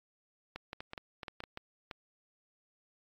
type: clicks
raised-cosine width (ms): 0.3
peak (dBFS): -25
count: 11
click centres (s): 0.56 / 0.731 / 0.805 / 0.934 / 0.978 / 1.232 / 1.282 / 1.404 / 1.438 / 1.574 / 1.912
effects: AAC 48 kbps